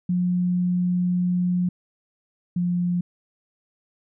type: tone pair in turn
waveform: sine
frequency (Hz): 178.9 / 176.44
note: F3 / F3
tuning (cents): +42 / +18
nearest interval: unison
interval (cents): 24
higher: first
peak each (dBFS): -19 / -20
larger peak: first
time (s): 0.09-1.69 / 2.56-3.01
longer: first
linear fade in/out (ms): 5
effects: none